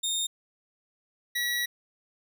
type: tone pair in turn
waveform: 25% pulse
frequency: 3666 / 1928.6 Hz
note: A#7 / B6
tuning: -30 / -42 cents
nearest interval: major seventh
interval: 1112 cents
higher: first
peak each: -23 dBFS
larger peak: neither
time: 0.03-0.27 / 1.35-1.66 s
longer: second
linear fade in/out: 10 ms
effects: none